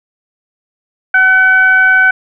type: tone with frequency modulation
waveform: sine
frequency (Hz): 1512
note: F#6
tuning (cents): +37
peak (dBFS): -5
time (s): 1.14-2.11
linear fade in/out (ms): 5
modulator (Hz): 760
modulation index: 0.45
effects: none